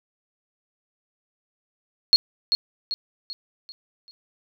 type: tone with echo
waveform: sine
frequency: 4309 Hz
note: C#8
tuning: 50 cents flat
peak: -10 dBFS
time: 2.13-2.16 s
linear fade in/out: 0 ms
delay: 390 ms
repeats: 5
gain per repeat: -7 dB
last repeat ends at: 4.11 s
effects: none